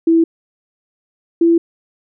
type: tone pair in turn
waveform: sine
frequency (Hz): 329.6 / 335.7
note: E4 / E4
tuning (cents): 0 / +32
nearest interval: unison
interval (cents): 32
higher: second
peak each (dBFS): -8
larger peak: neither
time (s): 0.07-0.24 / 1.41-1.58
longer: neither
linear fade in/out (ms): 5
effects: none